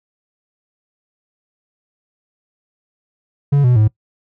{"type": "tone with pitch steps", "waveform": "triangle", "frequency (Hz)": [142.1, 123.71, 107.69], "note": ["C#3", "B2", "A2"], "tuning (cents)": [43, 3, -37], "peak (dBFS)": -7, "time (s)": [3.52, 3.88], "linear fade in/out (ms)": 10, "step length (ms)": 120, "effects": ["noise-tail reverb RT60 0.1 s tail -22 dB re dry"]}